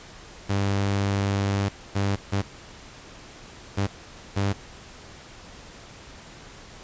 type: tone bursts at uneven times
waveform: sawtooth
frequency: 99.5 Hz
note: G2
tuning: 26 cents sharp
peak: -18 dBFS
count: 5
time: 0.49-1.69 / 1.95-2.16 / 2.32-2.42 / 3.77-3.87 / 4.36-4.53 s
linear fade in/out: 10 ms
effects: pink hiss -45 dBFS RMS until 6.83 s + resampled to 16000 Hz